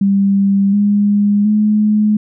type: tone with pitch steps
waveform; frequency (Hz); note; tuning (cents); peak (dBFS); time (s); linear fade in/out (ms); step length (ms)
sine; 197.6 / 204.6 / 211.8; G3 / G#3 / G#3; +14 / -26 / +34; -9; 0.01-2.17; 5; 720
effects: none